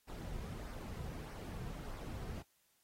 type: noise with flanger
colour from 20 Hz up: brown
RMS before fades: -45 dBFS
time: 0.07-2.43 s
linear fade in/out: 20 ms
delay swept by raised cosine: 0.27 to 3.57 ms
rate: 1.6 Hz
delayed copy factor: -0.5
effects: white hiss -75 dBFS RMS until 2.83 s + AAC 48 kbps